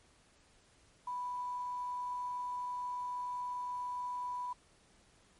sine tone with quantisation, 987.8 Hz, B5, in tune, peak -36 dBFS, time 1.07-4.53 s, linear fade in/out 5 ms, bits 10, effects pink hiss -66 dBFS RMS until 5.39 s + MP3 48 kbps

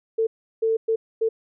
sine tone bursts at uneven times, 447.8 Hz, A4, 30 cents sharp, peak -18 dBFS, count 4, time 0.18-0.27 / 0.62-0.77 / 0.88-0.96 / 1.21-1.29 s, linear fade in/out 10 ms, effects none

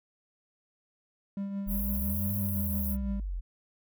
triangle tone with tremolo, 198.3 Hz, G3, 20 cents sharp, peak -28 dBFS, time 1.37-3.2 s, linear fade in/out 2 ms, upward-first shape triangle, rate 5.9 Hz, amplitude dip 45%
sine linear two-way sweep, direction up then down, 40.43 to 100 to 40.56 Hz, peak -31 dBFS, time 1.66-3.41 s, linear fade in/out 20 ms, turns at 2.35 s
white high-pass noise, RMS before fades -36 dBFS, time 1.67-2.97 s, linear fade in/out 50 ms, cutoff 11000 Hz, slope 96 dB/octave
effects none

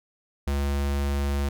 square tone, 70.4 Hz, C#2, 27 cents sharp, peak -24 dBFS, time 0.47-1.49 s, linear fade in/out 5 ms, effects none

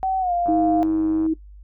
sine tone with pitch glide, 761 to 697.8 Hz, F#5 to F5, +48 to -2 cents, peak -19 dBFS, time 0.03-0.83 s, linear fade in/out 0 ms, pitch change -150 cents, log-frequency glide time 0.19-0.33 s
click train, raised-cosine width 1 ms, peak -25 dBFS, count 81, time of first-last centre 0.46-1.263 s, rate 99.6 Hz
sine tone with vibrato, 318.2 Hz, D#4, 39 cents sharp, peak -17 dBFS, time 0.48-1.34 s, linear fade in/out 10 ms, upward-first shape triangle, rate 2.9 Hz, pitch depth 8 cents each way
effects noise-tail reverb RT60 0.1 s tail -17 dB re dry + added 50 Hz sine -40 dBFS peak until 1.63 s

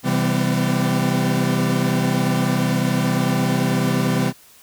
40% pulse chord, C major seventh, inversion none, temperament equal with one note detuned, 130.81 / 164.81 / 196 / 252.7 Hz, C3 / E3 / G3 / B3, 0 / 0 / 0 / +40 cents, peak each -22 dBFS, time 0.03-4.33 s, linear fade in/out 50 ms, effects white hiss -49 dBFS RMS until 4.62 s

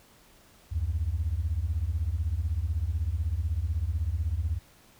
sine beating tone pair, 72 / 88 Hz, D2 / F2, -34 / +14 cents, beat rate 16 Hz, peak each -28 dBFS, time 0.71-4.59 s, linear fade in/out 20 ms, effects tanh soft clip ceiling -20 dBFS + pink hiss -58 dBFS RMS until 4.99 s

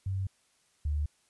sine tone pair in turn, 96 / 74.04 Hz, G2 / D2, -36 / +15 cents, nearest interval major third, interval 449 cents, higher first, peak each -29 / -27 dBFS, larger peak second, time 0.06-0.27 / 0.85-1.06 s, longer neither, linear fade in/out 5 ms, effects white hiss -69 dBFS RMS until 1.29 s + resampled to 24000 Hz

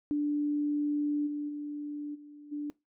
sine tone with level steps, 293.7 Hz, D4, in tune, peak -26 / -31 / -34 / -46 / -32 dBFS, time 0.11-2.7 s, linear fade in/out 0 ms, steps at 1.26 / 1.48 / 2.14 / 2.51 s, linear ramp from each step 20 ms, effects noise-tail reverb RT60 0.2 s tail -21 dB re dry

